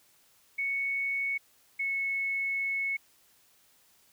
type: tone pair in turn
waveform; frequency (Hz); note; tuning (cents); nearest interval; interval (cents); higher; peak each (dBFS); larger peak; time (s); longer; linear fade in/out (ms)
sine; 2217 / 2199; C#7 / C#7; 0 / -14; unison; 14; first; -28; neither; 0.58-1.38 / 1.79-2.97; second; 10
effects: white hiss -64 dBFS RMS until 4.12 s